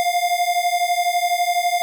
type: beating tone pair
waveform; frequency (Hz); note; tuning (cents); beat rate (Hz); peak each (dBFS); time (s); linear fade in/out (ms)
square; 698.5 / 710.5; F5 / F5; 0 / +30; 12; -21; 0-1.82; 0
effects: none